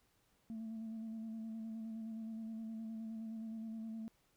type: tone with vibrato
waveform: sine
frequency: 222.9 Hz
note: A3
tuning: 23 cents sharp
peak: -40 dBFS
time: 0.5-4.08 s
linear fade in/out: 0 ms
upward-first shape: square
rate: 9.6 Hz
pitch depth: 21 cents each way
effects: tanh soft clip ceiling -40 dBFS + pink hiss -75 dBFS RMS until 4.36 s

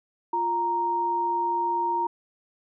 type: tone pair together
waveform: sine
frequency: 349.2 / 932.3 Hz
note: F4 / A#5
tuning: 0 / 0 cents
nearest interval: octave + perfect fourth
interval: 1700 cents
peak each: -32 / -23 dBFS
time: 0.33-2.07 s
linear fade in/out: 5 ms
effects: none

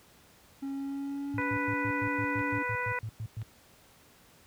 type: tone with pitch glide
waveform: triangle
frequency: 274.2 to 287.5 Hz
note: C#4 to D4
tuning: -19 to -37 cents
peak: -31 dBFS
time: 0.62-2.63 s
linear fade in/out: 10 ms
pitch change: +82 cents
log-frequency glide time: 0.73-1.68 s
type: tone bursts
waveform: sine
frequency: 110 Hz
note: A2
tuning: in tune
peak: -33 dBFS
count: 13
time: 1.34-3.427 s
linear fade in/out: 0 ms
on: 59 ms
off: 110 ms
type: harmonic tone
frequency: 493.9 Hz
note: B4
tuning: in tune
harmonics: 1 / 2 / 3 / 4 / 5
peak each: -38 / -35 / -36 / -35 / -40 dBFS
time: 1.38-2.99 s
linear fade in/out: 2 ms
type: clicks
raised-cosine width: 0.3 ms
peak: -35 dBFS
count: 3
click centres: 1.416 / 2.393 / 3.417 s
effects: pink hiss -59 dBFS RMS until 4.46 s + high-pass 60 Hz 12 dB/octave

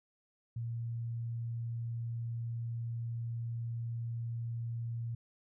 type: tone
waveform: sine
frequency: 116.54 Hz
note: A#2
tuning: in tune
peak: -35 dBFS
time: 0.56-5.15 s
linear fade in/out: 5 ms
effects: none

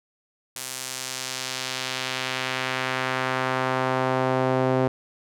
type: tone with band-pass filter sweep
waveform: sawtooth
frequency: 130 Hz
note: C3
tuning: 11 cents flat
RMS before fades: -26 dBFS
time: 0.56-4.88 s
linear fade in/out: 2 ms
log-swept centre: 9600 to 500 Hz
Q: 0.93
effects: none

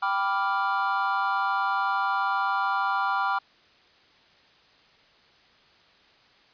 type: chord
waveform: triangle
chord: G dominant seventh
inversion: none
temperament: equal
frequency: 784 / 987.8 / 1174.7 / 1396.9 Hz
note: G5 / B5 / D6 / F6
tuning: 0 / 0 / 0 / 0 cents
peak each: -27 dBFS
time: 0.02-3.39 s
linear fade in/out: 10 ms
effects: white hiss -58 dBFS RMS until 6.53 s + resampled to 11025 Hz

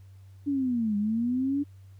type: linear two-way sweep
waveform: sine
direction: down then up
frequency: 290.6 to 201.9 to 290.6 Hz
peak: -24 dBFS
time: 0.46-1.64 s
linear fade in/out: 20 ms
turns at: 0.97 s
effects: added 96 Hz sine -47 dBFS peak until 1.99 s + pink hiss -68 dBFS RMS until 1.99 s

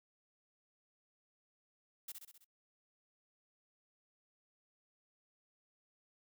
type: noise with echo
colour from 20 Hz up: blue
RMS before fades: -45 dBFS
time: 2.08-2.12 s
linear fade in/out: 5 ms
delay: 65 ms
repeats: 5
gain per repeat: -4 dB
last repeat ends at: 2.445 s
effects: noise-tail reverb RT60 0.1 s tail -25 dB re dry

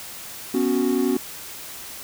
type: chord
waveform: triangle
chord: B suspended second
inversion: none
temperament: equal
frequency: 246.9 / 277.2 / 370 Hz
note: B3 / C#4 / F#4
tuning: 0 / 0 / 0 cents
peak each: -21 dBFS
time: 0.54-1.17 s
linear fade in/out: 5 ms
effects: white hiss -37 dBFS RMS until 2.03 s

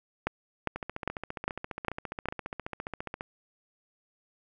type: two click trains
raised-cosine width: 0.5 ms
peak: -12 / -20 dBFS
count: 6 / 37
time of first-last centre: 0.27-2.286 / 0.76-3.209 s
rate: 2.48 / 14.7 Hz
effects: none

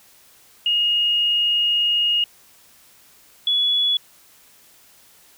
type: tone pair in turn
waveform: sine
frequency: 2862 / 3397 Hz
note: F7 / G#7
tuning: +42 / +38 cents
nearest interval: minor third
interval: 296 cents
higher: second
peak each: -16 dBFS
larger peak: neither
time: 0.66-2.24 / 3.47-3.97 s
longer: first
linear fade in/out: 2 ms
effects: white hiss -52 dBFS RMS until 5.37 s

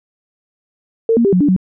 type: tone with pitch steps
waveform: sine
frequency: 453.7 / 234.1 / 396.2 / 181.5 / 290.7 / 186.2 Hz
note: A#4 / A#3 / G4 / F#3 / D4 / F#3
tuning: -47 / +8 / +18 / -33 / -18 / +11 cents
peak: -9 dBFS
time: 1.09-1.564 s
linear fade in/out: 2 ms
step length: 79 ms
effects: none

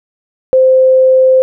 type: tone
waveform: sine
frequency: 520 Hz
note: C5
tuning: 11 cents flat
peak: -4 dBFS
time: 0.53-1.42 s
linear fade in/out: 0 ms
effects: none

